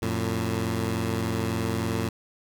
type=tone pair together; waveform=15% pulse; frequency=89.53 / 112.8 Hz; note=F2 / A2; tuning=+44 / +44 cents; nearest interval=major third; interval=400 cents; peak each=-23 / -21 dBFS; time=0.02-2.09 s; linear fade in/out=5 ms; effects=none